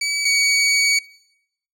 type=tone pair in turn; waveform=20% pulse; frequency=2284 / 2256 Hz; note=D7 / C#7; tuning=-49 / +30 cents; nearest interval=unison; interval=21 cents; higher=first; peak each=-15 / -10 dBFS; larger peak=second; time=0.01-0.25 / 0.25-0.99 s; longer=second; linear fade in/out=5 ms; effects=noise-tail reverb RT60 0.8 s tail -22 dB re dry + low-pass 11000 Hz 12 dB/octave